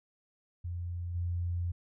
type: tone with level steps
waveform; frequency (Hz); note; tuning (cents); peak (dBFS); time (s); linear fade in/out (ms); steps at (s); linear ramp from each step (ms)
sine; 87.2; F2; -2; -34 / -30; 0.64-1.72; 10; 1.14; 20
effects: none